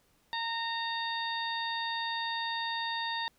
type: harmonic tone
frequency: 920 Hz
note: A#5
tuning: 23 cents flat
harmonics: 1 / 2 / 3 / 4 / 5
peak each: -35 / -37 / -46 / -37 / -43 dBFS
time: 0.33-3.28 s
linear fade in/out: 0 ms
effects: pink hiss -69 dBFS RMS until 3.38 s